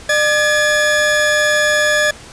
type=tone pair together; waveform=40% pulse; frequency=601 / 1700 Hz; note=D5 / G#6; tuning=+40 / +40 cents; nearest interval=octave + tritone; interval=1800 cents; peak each=-15 / -13 dBFS; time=0.09-2.11 s; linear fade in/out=5 ms; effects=pink hiss -37 dBFS RMS until 2.32 s + resampled to 22050 Hz